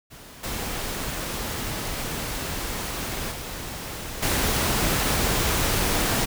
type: noise with level steps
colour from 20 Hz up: pink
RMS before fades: -44 / -30 / -34 / -23 dBFS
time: 0.1-6.26 s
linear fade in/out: 20 ms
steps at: 0.43 / 3.31 / 4.22 s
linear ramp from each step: 10 ms
effects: none

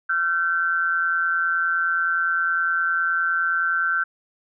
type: tone pair together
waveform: sine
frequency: 1369 / 1538.7 Hz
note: F6 / G6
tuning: -35 / -33 cents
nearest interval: major second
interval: 202 cents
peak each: -23 / -21 dBFS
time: 0.09-4.04 s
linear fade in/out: 10 ms
effects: none

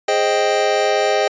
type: chord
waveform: square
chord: Ab major seventh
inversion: none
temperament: equal with one note detuned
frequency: 415.3 / 526.6 / 622.3 / 784 Hz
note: Ab4 / C5 / Eb5 / G5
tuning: 0 / +11 / 0 / 0 cents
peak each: -21 / -22 / -20 / -21 dBFS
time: 0.08-1.28 s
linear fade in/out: 5 ms
effects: resampled to 16000 Hz

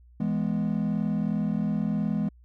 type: chord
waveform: triangle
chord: E major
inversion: none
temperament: equal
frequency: 164.81 / 207.7 / 246.9 Hz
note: E3 / G#3 / B3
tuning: 0 / 0 / 0 cents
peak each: -27 / -24 / -29 dBFS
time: 0.2-2.29 s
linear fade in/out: 5 ms
effects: tanh soft clip ceiling -15 dBFS + added 60 Hz sine -51 dBFS peak until 2.44 s

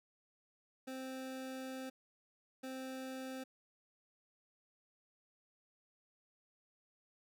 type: tone bursts at uneven times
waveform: 25% pulse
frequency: 261.6 Hz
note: C4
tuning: in tune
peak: -39 dBFS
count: 2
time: 0.87-1.9 / 2.63-3.44 s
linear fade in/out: 10 ms
effects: none

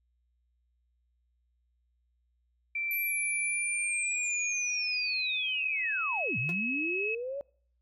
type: tone with pitch glide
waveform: sine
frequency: 2343 to 2570 Hz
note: D7 to E7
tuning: -5 to -45 cents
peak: -30 dBFS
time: 2.75-7.15 s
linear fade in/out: 5 ms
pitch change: +160 cents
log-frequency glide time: 3.38-5.93 s
type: linear two-way sweep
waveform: sine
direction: down then up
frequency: 11910 to 110 to 576 Hz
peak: -33 dBFS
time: 2.91-7.41 s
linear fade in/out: 0 ms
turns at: 6.38 s
type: tone with exponential decay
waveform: sawtooth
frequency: 350.8 Hz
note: F4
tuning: 8 cents sharp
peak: -33 dBFS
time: 6.49-6.58 s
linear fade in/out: 0 ms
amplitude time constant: 18 ms
effects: noise-tail reverb RT60 0.6 s tail -26 dB re dry + added 60 Hz sine -70 dBFS peak until 7.81 s

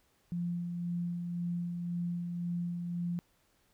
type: tone with tremolo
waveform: sine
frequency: 173.6 Hz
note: F3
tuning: 10 cents flat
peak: -31 dBFS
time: 0.32-3.19 s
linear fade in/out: 0 ms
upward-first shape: sine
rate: 1.9 Hz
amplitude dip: 35%
effects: pink hiss -71 dBFS RMS until 3.73 s

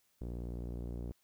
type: tone with low-pass filter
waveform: sawtooth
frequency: 59.5 Hz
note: A#1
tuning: 36 cents sharp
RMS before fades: -41 dBFS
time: 0.21-1.12 s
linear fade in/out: 0 ms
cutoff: 420 Hz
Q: 1.2
effects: white hiss -74 dBFS RMS until 1.23 s

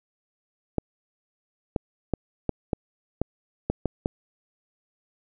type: clicks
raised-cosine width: 2 ms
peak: -10 dBFS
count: 9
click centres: 0.783 / 1.762 / 2.137 / 2.493 / 2.732 / 3.216 / 3.7 / 3.857 / 4.059 s
effects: none

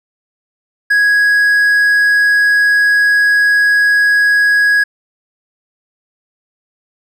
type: tone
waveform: triangle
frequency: 1661.2 Hz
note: G#6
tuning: in tune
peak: -6 dBFS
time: 0.9-4.84 s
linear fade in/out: 10 ms
effects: none

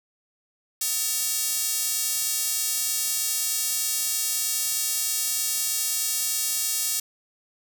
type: tone with high-pass filter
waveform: square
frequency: 252.4 Hz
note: B3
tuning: 38 cents sharp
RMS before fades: -26 dBFS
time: 0.81-7 s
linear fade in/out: 5 ms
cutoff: 7000 Hz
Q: 0.93
effects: none

